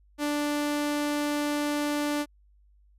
sawtooth tone, 293.7 Hz, D4, in tune, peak -22 dBFS, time 0.18-2.26 s, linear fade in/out 50 ms, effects added 50 Hz sine -57 dBFS peak until 2.98 s + resampled to 32000 Hz

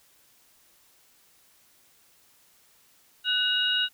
sine tone cluster, 1492 / 2863 / 3808 Hz, F#6 / F7 / A#7, +14 / +42 / +36 cents, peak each -28 / -25 / -28 dBFS, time 3.24-3.89 s, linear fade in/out 50 ms, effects white hiss -61 dBFS RMS until 3.93 s

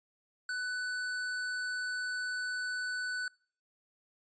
square tone, 1494 Hz, F#6, 16 cents sharp, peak -34 dBFS, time 0.49-3.28 s, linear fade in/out 2 ms, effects noise-tail reverb RT60 0.5 s tail -26 dB re dry + resampled to 16000 Hz

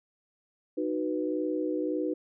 sine chord, B major, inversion first, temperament just, 308.7 / 370.4 / 493.9 Hz, D#4 / F#4 / B4, -14 / +2 / 0 cents, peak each -30 / -33 / -33 dBFS, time 0.77-2.14 s, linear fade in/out 10 ms, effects none

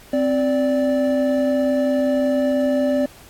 triangle tone pair together, 261 / 584 Hz, C4 / D5, -4 / -10 cents, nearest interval octave + major second, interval 1394 cents, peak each -17 dBFS, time 0.13-3.06 s, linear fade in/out 5 ms, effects pink hiss -46 dBFS RMS until 3.29 s + AAC 64 kbps

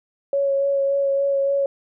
sine tone with vibrato, 554.4 Hz, C#5, in tune, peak -17 dBFS, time 0.33-1.66 s, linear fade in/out 2 ms, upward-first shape sine, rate 3.5 Hz, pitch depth 14 cents each way, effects none

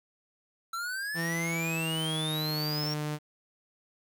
square exponential sweep, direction up, 1328 to 5588 Hz, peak -33 dBFS, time 0.73-2.94 s, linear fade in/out 5 ms
sawtooth tone with pitch glide, 166.8 to 150.33 Hz, E3 to D3, +21 to +41 cents, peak -27 dBFS, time 1.14-3.19 s, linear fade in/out 50 ms, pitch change -180 cents, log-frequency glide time 1.5-2.74 s
effects 10-bit

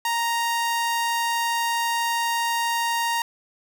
sawtooth tone, 932.3 Hz, A#5, in tune, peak -18 dBFS, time 0.05-3.22 s, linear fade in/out 2 ms, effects 8-bit

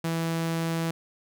sawtooth tone, 164.81 Hz, E3, in tune, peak -22 dBFS, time 0.04-0.91 s, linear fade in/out 5 ms, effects none

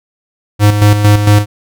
square tone with tremolo, 103.83 Hz, G#2, in tune, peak -4 dBFS, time 0.59-1.46 s, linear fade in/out 50 ms, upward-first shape square, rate 4.4 Hz, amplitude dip 55%, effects none

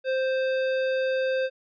sine tone with tanh clipping, 523.3 Hz, C5, in tune, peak -25 dBFS, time 0.04-1.5 s, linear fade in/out 50 ms, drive 18 dB, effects resampled to 11025 Hz

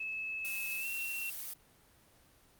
sine tone with pitch glide, 2600 to 2720 Hz, E7 to F7, -24 to -46 cents, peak -36 dBFS, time 0-1.3 s, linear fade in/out 5 ms, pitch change +78 cents, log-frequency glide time 0.79-0.87 s
blue noise, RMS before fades -42 dBFS, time 0.44-1.54 s, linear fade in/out 10 ms
effects pink hiss -64 dBFS RMS until 2.59 s + Opus 24 kbps

